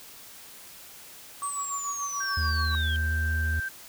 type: tone with tremolo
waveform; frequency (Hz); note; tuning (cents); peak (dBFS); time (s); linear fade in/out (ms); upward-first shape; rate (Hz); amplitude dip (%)
sine; 1132; C#6; +36; -29; 1.42-2.75; 0; sine; 6.9; 75
type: linear sweep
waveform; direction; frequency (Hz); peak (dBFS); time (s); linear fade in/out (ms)
sine; down; 8372 to 3136; -32; 1.43-2.96; 0
type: tone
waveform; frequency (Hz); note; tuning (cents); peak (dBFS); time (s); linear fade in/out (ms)
sine; 1568; G6; 0; -29; 2.2-3.69; 10
type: tone with pitch glide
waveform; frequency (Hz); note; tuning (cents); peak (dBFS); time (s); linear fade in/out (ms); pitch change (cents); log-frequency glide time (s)
triangle; 77.78 to 78.87; D#2 to D#2; 0 to +24; -23; 2.37-3.6; 5; +24; 2.53-3.19
effects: tanh soft clip ceiling -12 dBFS + white hiss -47 dBFS RMS until 3.88 s